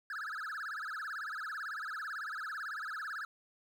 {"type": "tone with vibrato", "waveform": "triangle", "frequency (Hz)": 1480, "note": "F#6", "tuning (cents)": 0, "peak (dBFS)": -36, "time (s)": [0.1, 3.25], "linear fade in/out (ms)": 2, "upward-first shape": "sine", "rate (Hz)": 18, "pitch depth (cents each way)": 280, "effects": ["11-bit"]}